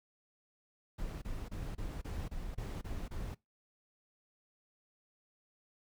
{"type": "noise bursts", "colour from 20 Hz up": "brown", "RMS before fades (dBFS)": -40, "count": 9, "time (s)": [0.98, 3.348], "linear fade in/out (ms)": 10, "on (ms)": 240, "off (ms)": 26, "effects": ["noise-tail reverb RT60 0.2 s tail -22 dB re dry"]}